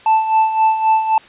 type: tone with tremolo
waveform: triangle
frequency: 880 Hz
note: A5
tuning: in tune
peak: -7 dBFS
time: 0.06-1.18 s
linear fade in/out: 2 ms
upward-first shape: sine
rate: 3.8 Hz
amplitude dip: 65%
effects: white hiss -43 dBFS RMS until 1.28 s + resampled to 8000 Hz